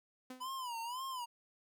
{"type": "tone with exponential decay", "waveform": "sawtooth", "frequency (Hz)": 255.5, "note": "C4", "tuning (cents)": -41, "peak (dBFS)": -39, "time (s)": [0.3, 0.53], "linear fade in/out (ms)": 5, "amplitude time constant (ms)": 50}
{"type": "tone with vibrato", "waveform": "square", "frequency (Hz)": 987.8, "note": "B5", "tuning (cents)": 0, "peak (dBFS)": -40, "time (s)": [0.4, 1.26], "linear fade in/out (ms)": 20, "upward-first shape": "sine", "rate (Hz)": 1.9, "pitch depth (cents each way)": 140}
{"effects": []}